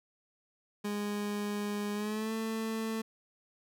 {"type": "tone with pitch glide", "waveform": "30% pulse", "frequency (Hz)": [206.3, 222.4], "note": ["G#3", "A3"], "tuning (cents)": [-11, 19], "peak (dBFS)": -30, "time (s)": [0.84, 3.02], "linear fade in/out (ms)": 10, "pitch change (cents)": 130, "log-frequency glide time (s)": [1.94, 2.33], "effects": []}